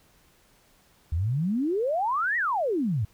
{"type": "exponential two-way sweep", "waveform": "sine", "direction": "up then down", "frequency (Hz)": [74.5, 1975.5, 94.6], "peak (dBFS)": -23, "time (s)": [1.12, 3.05], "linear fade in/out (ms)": 5, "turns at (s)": 2.37, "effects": ["pink hiss -61 dBFS RMS until 3.13 s"]}